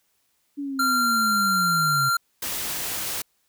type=linear sweep; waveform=sine; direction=down; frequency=288.2 to 130.9 Hz; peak=-27 dBFS; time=0.57-2.1 s; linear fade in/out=20 ms
type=tone; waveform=square; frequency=1381 Hz; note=F6; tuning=20 cents flat; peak=-20 dBFS; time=0.79-2.17 s; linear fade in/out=5 ms
type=noise; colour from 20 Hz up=white; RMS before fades=-29 dBFS; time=2.42-3.22 s; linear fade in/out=5 ms
effects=white hiss -69 dBFS RMS until 3.48 s